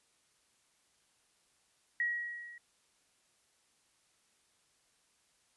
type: tone with level ramp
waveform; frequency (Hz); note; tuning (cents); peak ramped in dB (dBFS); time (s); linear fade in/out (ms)
sine; 1907; A#6; +39; -28 to -49; 2-2.58; 2
effects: white hiss -72 dBFS RMS until 5.56 s + resampled to 24000 Hz